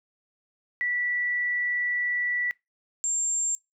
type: tone pair in turn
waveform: sine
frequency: 1957 / 7389 Hz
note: B6 / A#8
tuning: -16 / -16 cents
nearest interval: octave + major seventh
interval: 2300 cents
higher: second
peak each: -24 dBFS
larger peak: neither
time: 0.81-2.51 / 3.04-3.55 s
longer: first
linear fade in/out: 0 ms
effects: noise-tail reverb RT60 0.2 s tail -23 dB re dry